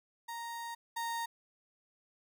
35% pulse tone pair in turn, 932 / 927.2 Hz, A#5 / A#5, -1 / -10 cents, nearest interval unison, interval 9 cents, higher first, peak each -38 / -33 dBFS, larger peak second, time 0.28-0.75 / 0.96-1.26 s, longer first, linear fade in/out 10 ms, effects none

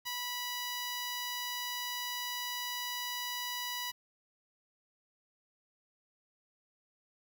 5% pulse tone with notch filter, 980 Hz, B5, 14 cents flat, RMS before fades -38 dBFS, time 0.05-3.92 s, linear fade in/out 20 ms, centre 8600 Hz, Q 0.78, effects 10-bit

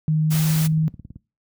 sine tone with pitch glide, 155.56 to 157.64 Hz, D#3 to D#3, 0 to +23 cents, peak -16 dBFS, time 0.08-0.88 s, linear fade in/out 0 ms, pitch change +23 cents, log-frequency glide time 0.24-0.55 s
white noise, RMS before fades -29 dBFS, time 0.3-0.68 s, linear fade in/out 20 ms
click train, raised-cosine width 5 ms, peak -25 dBFS, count 16, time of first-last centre 0.34-1.16 s, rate 18.3 Hz
effects noise-tail reverb RT60 0.3 s tail -23 dB re dry + high-pass 60 Hz 12 dB/octave

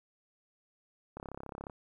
click train, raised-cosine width 1 ms, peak -28 dBFS, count 19, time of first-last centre 1.17-1.698 s, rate 34.1 Hz, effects 11-bit

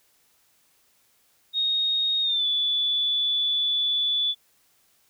sine tone with pitch glide, 3729 to 3459 Hz, A#7 to A7, 0 to -30 cents, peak -21 dBFS, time 1.53-4.35 s, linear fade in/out 50 ms, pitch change -130 cents, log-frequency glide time 2.22-2.46 s, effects white hiss -64 dBFS RMS until 5.09 s

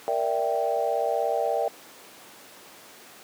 sine chord, E half-diminished seventh, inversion second, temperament equal with one note detuned, 466.2 / 587.3 / 663.8 / 784 Hz, Bb4 / D5 / E5 / G5, 0 / 0 / +12 / 0 cents, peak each -28 dBFS, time 0.08-1.68 s, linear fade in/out 0 ms, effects pink hiss -47 dBFS RMS until 3.23 s + high-pass 300 Hz 12 dB/octave

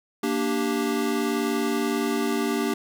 square chord, G minor, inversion first, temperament equal, 233.1 / 293.7 / 392 Hz, Bb3 / D4 / G4, 0 / 0 / 0 cents, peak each -28 dBFS, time 0.23-2.74 s, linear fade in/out 5 ms, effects none

